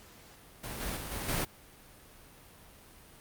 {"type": "noise with level steps", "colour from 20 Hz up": "pink", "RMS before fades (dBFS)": [-40, -36, -40, -37, -31], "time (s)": [0.63, 1.45], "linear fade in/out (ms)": 10, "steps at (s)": [0.8, 0.96, 1.11, 1.28], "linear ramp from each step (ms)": 10, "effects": ["pink hiss -55 dBFS RMS until 3.2 s", "Opus 48 kbps"]}